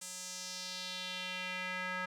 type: tone with band-pass filter sweep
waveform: square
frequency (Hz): 183.4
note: F#3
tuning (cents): -15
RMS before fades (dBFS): -41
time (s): 0.01-2.06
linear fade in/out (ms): 10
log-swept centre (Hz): 8000 to 1600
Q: 2.2
effects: none